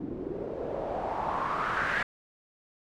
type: noise with low-pass filter sweep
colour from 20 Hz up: white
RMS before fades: -32 dBFS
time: 0-2.03 s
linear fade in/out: 5 ms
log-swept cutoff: 290 to 1800 Hz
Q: 3.8
effects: none